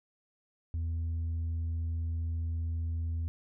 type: tone with tanh clipping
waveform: sine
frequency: 82.41 Hz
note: E2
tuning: in tune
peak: -31 dBFS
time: 0.74-3.28 s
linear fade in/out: 0 ms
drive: 2 dB
effects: none